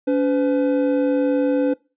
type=tone pair together; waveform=triangle; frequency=284.3 / 506 Hz; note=C#4 / B4; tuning=+44 / +42 cents; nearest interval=minor seventh; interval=998 cents; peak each=-16 / -18 dBFS; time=0.07-1.74 s; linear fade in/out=10 ms; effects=noise-tail reverb RT60 0.3 s tail -23 dB re dry + resampled to 8000 Hz